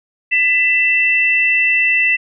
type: tone pair together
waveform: sine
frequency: 1998 / 2667 Hz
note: B6 / E7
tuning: +20 / +20 cents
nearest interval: perfect fourth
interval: 500 cents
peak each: -15 / -13 dBFS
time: 0.31-2.17 s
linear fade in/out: 20 ms
effects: none